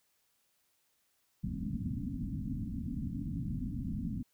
white low-pass noise, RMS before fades -37 dBFS, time 1.43-4.23 s, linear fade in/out 10 ms, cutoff 280 Hz, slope 96 dB/octave, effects white hiss -75 dBFS RMS until 4.33 s

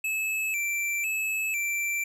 square tone with vibrato, 2470 Hz, D#7, 13 cents flat, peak -27 dBFS, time 0.04-2.04 s, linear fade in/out 5 ms, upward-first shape square, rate 1 Hz, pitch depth 89 cents each way, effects none

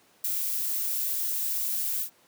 violet noise with ADSR envelope, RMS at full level -27 dBFS, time 0.24-2.1 s, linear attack 6 ms, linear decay 18 ms, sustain -2 dB, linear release 91 ms, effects pink hiss -61 dBFS RMS until 2.27 s + high-pass 200 Hz 12 dB/octave

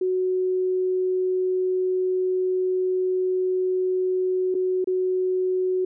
sine tone with dropouts, 370 Hz, F#4, in tune, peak -20 dBFS, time 0.01-5.85 s, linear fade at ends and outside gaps 5 ms, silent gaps 4.544-4.549 / 4.844-4.872 s, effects none

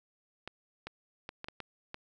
clicks, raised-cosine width 0.3 ms, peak -24 dBFS, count 7, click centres 0.476 / 0.87 / 1.291 / 1.444 / 1.485 / 1.603 / 1.944 s, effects none

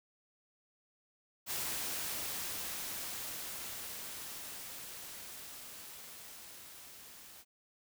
white noise with level ramp, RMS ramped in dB -37 to -54 dBFS, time 1.46-7.45 s, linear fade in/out 50 ms, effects none

